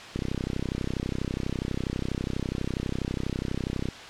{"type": "click train", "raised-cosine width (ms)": 3, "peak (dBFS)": -16, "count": 121, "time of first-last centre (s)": [0.16, 3.887], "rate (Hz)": 32.2, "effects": ["white hiss -41 dBFS RMS until 4.09 s", "low-pass 4000 Hz 12 dB/octave"]}